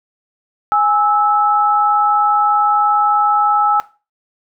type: tone pair together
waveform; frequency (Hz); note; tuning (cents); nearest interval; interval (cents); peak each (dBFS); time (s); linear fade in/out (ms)
sine; 830.6 / 1307.5; G#5 / E6; 0 / -15; minor sixth; 785; -13; 0.72-3.8; 0
effects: noise-tail reverb RT60 0.3 s tail -17 dB re dry